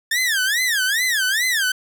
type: tone with vibrato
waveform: sawtooth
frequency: 1748 Hz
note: A6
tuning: 12 cents flat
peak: -14 dBFS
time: 0.11-1.72 s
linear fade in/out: 5 ms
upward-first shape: sine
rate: 2.4 Hz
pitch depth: 270 cents each way
effects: none